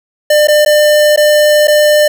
square tone with dropouts, 599 Hz, D5, 34 cents sharp, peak -6 dBFS, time 0.3-2.08 s, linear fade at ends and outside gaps 5 ms, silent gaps 0.473-0.483 / 0.65-0.66 / 1.162-1.174 / 1.673-1.68 s, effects none

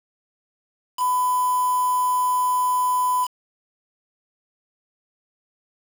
sine tone with quantisation, 1000 Hz, B5, 21 cents sharp, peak -18 dBFS, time 0.97-3.28 s, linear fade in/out 50 ms, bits 5, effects none

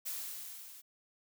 blue noise with level ramp, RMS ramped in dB -38 to -53 dBFS, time 0.05-0.82 s, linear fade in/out 20 ms, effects none

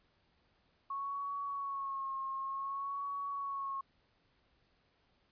sine tone with vibrato, 1100 Hz, C#6, 14 cents flat, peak -36 dBFS, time 0.9-3.81 s, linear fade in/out 5 ms, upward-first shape sine, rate 0.55 Hz, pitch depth 39 cents each way, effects pink hiss -73 dBFS RMS until 5.31 s + resampled to 11025 Hz

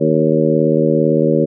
harmonic tone with a mistuned harmonic, 77.8 Hz, D#2, in tune, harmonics 2 / 3 / 4 / 5 / 6 / 7, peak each -18 / -18 / -18 / -18 / -18 / -18 dBFS, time 0-1.46 s, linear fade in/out 20 ms, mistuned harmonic 7, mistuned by +21 cents, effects none

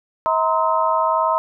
sine tone cluster, 641 / 935 / 1036 / 1279 Hz, E5 / A#5 / C6 / D#6, -49 / +5 / -17 / +47 cents, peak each -21 / -20 / -20 / -24 dBFS, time 0.26-1.38 s, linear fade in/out 0 ms, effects none

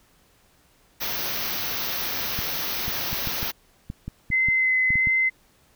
white band-stop noise, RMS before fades -28 dBFS, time 1-3.52 s, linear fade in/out 20 ms, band 6200 to 12000 Hz, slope 96 dB/octave
clicks, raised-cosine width 5 ms, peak -19 dBFS, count 12, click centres 2.39 / 2.881 / 3.13 / 3.273 / 3.429 / 3.901 / 4.08 / 4.303 / 4.486 / 4.905 / 4.956 / 5.072 s
sine tone with vibrato, 2051 Hz, C7, 35 cents flat, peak -18 dBFS, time 4.31-5.3 s, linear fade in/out 20 ms, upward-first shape sine, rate 1.5 Hz, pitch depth 12 cents each way
effects pink hiss -60 dBFS RMS until 5.75 s

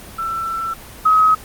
sine tone pair in turn, 1337 / 1271.8 Hz, E6 / D#6, +24 / +38 cents, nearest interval minor second, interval 86 cents, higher first, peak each -20 / -9 dBFS, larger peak second, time 0.18-0.74 / 1.05-1.35 s, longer first, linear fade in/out 10 ms, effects pink hiss -37 dBFS RMS until 1.44 s + Opus 24 kbps

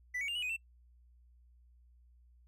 triangle tone with pitch steps, 1984 / 2243 / 2800 / 2925 / 2498 / 2682 Hz, B6 / C#7 / F7 / F#7 / D#7 / E7, +7 / +20 / +4 / -21 / +6 / +29 cents, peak -33 dBFS, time 0.14-0.566 s, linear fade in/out 10 ms, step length 71 ms, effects noise-tail reverb RT60 0.1 s tail -23 dB re dry + added 60 Hz sine -60 dBFS peak until 2.47 s

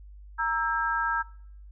sine chord, E diminished, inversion second, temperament equal with one note detuned, 932.3 / 1318.5 / 1609.3 Hz, Bb5 / E6 / G6, 0 / 0 / +45 cents, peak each -29 dBFS, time 0.38-1.23 s, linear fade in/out 20 ms, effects noise-tail reverb RT60 0.7 s tail -24 dB re dry + added 50 Hz sine -44 dBFS peak until 1.71 s

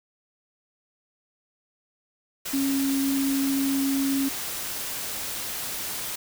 sine tone in noise, 273.3 Hz, C#4, 24 cents flat, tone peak -22 dBFS, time 2.53-4.29 s, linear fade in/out 10 ms, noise white, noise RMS -32 dBFS, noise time 2.45-6.16 s, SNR +7 dB, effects none

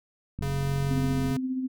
click train, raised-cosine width 5 ms, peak -22 dBFS, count 43, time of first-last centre 0.39-1.305 s, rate 45.9 Hz
square tone, 138.59 Hz, C#3, in tune, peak -28 dBFS, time 0.42-1.37 s, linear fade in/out 5 ms
sine tone with tremolo, 258.7 Hz, C4, 19 cents flat, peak -25 dBFS, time 0.9-1.68 s, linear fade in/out 20 ms, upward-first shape sine, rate 15 Hz, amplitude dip 40%
effects none

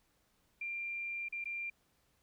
sine tone with dropouts, 2380 Hz, D7, 22 cents sharp, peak -37 dBFS, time 0.61-1.7 s, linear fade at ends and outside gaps 5 ms, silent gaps 1.286-1.324 / 1.442-1.455 s, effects pink hiss -74 dBFS RMS until 2.22 s

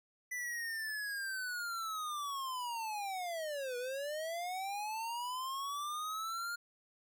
square linear two-way sweep, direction down then up, 1996 to 482.2 to 1420 Hz, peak -38 dBFS, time 0.31-6.56 s, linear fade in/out 10 ms, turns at 3.77 s, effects none

